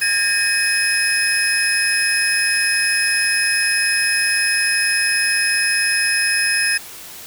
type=tone cluster; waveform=sine; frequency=1633 / 1823 / 2522 / 5130 / 10210 Hz; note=G#6 / A#6 / D#7 / E8 / D#9; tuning=-30 / -39 / +23 / -48 / +44 cents; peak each=-21 dBFS; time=0.01-6.78 s; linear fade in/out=10 ms; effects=tanh soft clip ceiling -7 dBFS + white hiss -36 dBFS RMS until 7.26 s